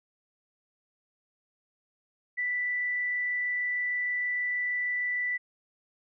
sine tone with frequency modulation, 1975.5 Hz, B6, in tune, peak -27 dBFS, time 2.37-5.38 s, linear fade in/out 20 ms, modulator 26.4 Hz, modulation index 0.33, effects none

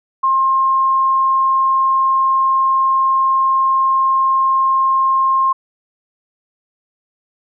sine tone, 1064 Hz, C6, 29 cents sharp, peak -11 dBFS, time 0.23-5.53 s, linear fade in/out 10 ms, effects none

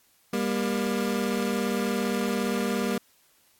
25% pulse tone pair together, 199.1 / 236.5 Hz, G3 / A#3, +27 / +25 cents, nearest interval minor third, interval 298 cents, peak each -24 dBFS, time 0.33-2.98 s, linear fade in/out 5 ms, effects white hiss -63 dBFS RMS until 3.59 s + AAC 64 kbps

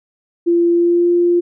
sine tone with pitch glide, 342.8 to 348.4 Hz, F4 to F4, -32 to -4 cents, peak -10 dBFS, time 0.46-1.41 s, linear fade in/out 20 ms, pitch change +28 cents, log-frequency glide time 0.71-1.1 s, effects none

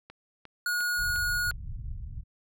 click train, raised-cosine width 0.3 ms, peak -29 dBFS, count 5, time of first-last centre 0.1-1.513 s, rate 2.83 Hz
square tone, 1446 Hz, F#6, 40 cents flat, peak -27 dBFS, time 0.66-1.51 s, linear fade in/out 2 ms
pink low-pass noise, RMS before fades -37 dBFS, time 0.96-2.24 s, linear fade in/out 50 ms, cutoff 120 Hz, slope 24 dB/octave
effects none

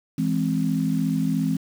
sine chord, E augmented, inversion none, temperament equal, 164.81 / 207.7 / 261.6 Hz, E3 / G#3 / B#3, 0 / 0 / 0 cents, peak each -24 / -26 / -24 dBFS, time 0.18-1.57 s, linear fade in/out 5 ms, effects 7-bit

